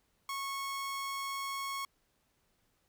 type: tone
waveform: sawtooth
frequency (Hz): 1099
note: C#6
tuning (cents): -15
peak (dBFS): -32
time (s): 0.29-1.85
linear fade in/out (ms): 2
effects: pink hiss -75 dBFS RMS until 2.88 s